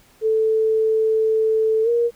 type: tone with pitch glide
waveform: sine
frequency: 440 to 471.6 Hz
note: A4 to A#4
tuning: 0 to +20 cents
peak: -15 dBFS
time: 0.21-2.11 s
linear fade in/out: 50 ms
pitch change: +120 cents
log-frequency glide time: 1.83-1.89 s
effects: pink hiss -54 dBFS RMS until 2.15 s